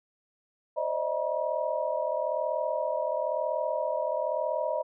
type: tone cluster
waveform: sine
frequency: 523 / 598 / 639 / 959 Hz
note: C5 / D5 / D#5 / A#5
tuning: -1 / +31 / +46 / +49 cents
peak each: -34 / -31 / -31 / -34 dBFS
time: 0.76-4.83 s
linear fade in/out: 20 ms
effects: none